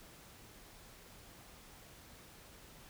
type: silence
effects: pink hiss -57 dBFS RMS until 2.89 s